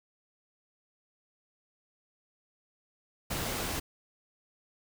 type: noise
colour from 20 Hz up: pink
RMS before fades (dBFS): -34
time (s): 3.3-3.8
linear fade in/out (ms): 10
effects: none

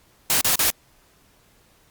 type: noise bursts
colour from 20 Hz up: white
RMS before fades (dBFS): -19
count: 3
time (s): 0.3-0.702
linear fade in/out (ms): 0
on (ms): 110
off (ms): 36
effects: pink hiss -58 dBFS RMS until 1.9 s + Opus 48 kbps

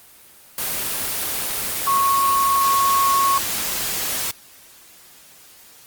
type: tone in noise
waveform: sine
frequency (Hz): 1100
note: C#6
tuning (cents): -14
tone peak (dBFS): -15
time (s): 1.87-3.38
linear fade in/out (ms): 2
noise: white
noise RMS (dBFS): -24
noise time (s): 0.58-4.31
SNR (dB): +6
effects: white hiss -47 dBFS RMS until 5.86 s + Opus 24 kbps

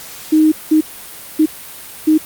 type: tone bursts at uneven times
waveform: sine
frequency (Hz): 311.1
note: D#4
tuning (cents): 0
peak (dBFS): -7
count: 4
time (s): 0.32-0.52 / 0.71-0.81 / 1.39-1.46 / 2.07-2.18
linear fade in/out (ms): 10
effects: white hiss -33 dBFS RMS until 2.25 s + Opus 48 kbps

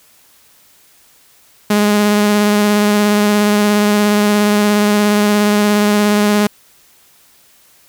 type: tone with vibrato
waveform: sawtooth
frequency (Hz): 207.7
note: G#3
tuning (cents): 0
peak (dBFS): -6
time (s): 1.7-6.47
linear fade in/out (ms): 5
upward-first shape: sine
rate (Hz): 17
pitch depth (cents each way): 15
effects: white hiss -49 dBFS RMS until 7.88 s

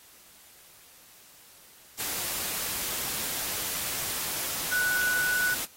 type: tone in noise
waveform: sine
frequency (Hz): 1480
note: F#6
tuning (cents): 0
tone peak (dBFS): -24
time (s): 4.71-5.55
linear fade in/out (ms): 20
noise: white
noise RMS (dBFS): -32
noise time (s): 1.98-5.66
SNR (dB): +5
effects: white hiss -54 dBFS RMS until 5.76 s + AAC 48 kbps

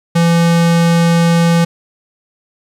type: tone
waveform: square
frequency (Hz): 168.8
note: E3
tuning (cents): +41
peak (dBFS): -9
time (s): 0.15-1.65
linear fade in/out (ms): 10
effects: low-pass 10000 Hz 12 dB/octave + 8-bit

